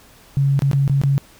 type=tone with dropouts; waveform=sine; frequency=138.59 Hz; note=C#3; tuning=in tune; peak=-13 dBFS; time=0.37-1.18 s; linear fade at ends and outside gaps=0 ms; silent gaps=0.592-0.621 / 0.714-0.732 / 0.878-0.897 / 1.015-1.036 s; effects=pink hiss -48 dBFS RMS until 1.39 s